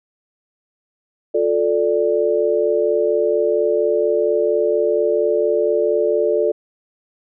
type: chord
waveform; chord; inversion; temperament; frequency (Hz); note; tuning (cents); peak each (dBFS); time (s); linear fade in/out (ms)
sine; D minor; first; equal with one note detuned; 355.7 / 440 / 587.3; F4 / A4 / D5; +32 / 0 / 0; -21 / -17 / -19; 1.34-6.52; 10
effects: none